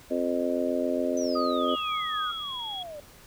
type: harmonic tone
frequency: 87.31 Hz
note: F2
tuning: in tune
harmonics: 3 / 4 / 5 / 6 / 7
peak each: -29 / -32 / -34 / -33 / -29 dBFS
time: 0.1-1.76 s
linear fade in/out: 20 ms
type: exponential sweep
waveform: sine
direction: down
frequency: 6160 to 570 Hz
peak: -37 dBFS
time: 1.17-3 s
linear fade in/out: 2 ms
type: tone with tremolo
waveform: sine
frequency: 1244.5 Hz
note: D#6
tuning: in tune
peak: -27 dBFS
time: 1.35-2.32 s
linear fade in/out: 10 ms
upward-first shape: sine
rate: 3.8 Hz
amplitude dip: 30%
type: tone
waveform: sine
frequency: 3322 Hz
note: G#7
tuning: in tune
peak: -33 dBFS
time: 1.68-2.83 s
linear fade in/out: 5 ms
effects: pink hiss -52 dBFS RMS until 3.26 s